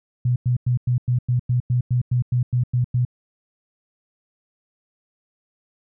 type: tone bursts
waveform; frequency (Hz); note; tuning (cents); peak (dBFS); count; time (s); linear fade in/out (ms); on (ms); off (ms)
sine; 123.47; B2; 0; -16; 14; 0.25-3.051; 5; 110; 97
effects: none